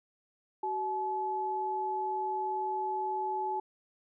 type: tone pair together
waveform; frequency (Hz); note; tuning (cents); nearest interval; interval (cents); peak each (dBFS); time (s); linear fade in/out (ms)
sine; 377.8 / 859; F#4 / A5; +36 / -42; octave + major second; 1422; -37 / -31; 0.63-3.6; 5
effects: none